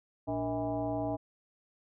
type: tone with frequency modulation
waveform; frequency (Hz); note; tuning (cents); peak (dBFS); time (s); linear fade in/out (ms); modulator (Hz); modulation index
sine; 466.2; A#4; 0; -30; 0.27-1.17; 20; 175; 2
effects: none